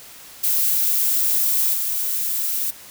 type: noise with level steps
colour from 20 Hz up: violet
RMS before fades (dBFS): -19 / -23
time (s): 0.43-2.71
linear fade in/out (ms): 10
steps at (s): 1.73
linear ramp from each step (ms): 20
effects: white hiss -42 dBFS RMS until 2.9 s